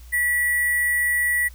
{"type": "tone with sample-and-hold", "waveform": "sine", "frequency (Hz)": 1950, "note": "B6", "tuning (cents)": -23, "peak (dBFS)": -18, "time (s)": [0.12, 1.49], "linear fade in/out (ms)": 20, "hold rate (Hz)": 11025, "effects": ["added 60 Hz sine -40 dBFS peak until 1.54 s", "white hiss -53 dBFS RMS until 1.54 s"]}